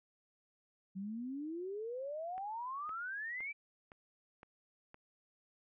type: exponential sweep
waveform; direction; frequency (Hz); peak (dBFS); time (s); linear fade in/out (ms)
sine; up; 185.6 to 2357; -39; 0.95-3.53; 20
type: click train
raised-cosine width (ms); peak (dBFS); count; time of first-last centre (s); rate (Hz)
0.5; -38; 6; 2.38-4.944; 1.95
effects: none